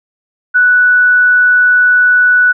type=tone; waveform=sine; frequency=1480 Hz; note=F#6; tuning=in tune; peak=-5 dBFS; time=0.54-2.53 s; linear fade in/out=20 ms; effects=none